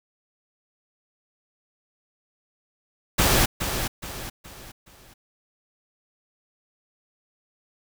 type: noise with echo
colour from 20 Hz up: pink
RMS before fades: -19 dBFS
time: 3.18-3.46 s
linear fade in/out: 10 ms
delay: 420 ms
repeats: 4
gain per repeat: -8 dB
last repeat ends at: 5.14 s
effects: none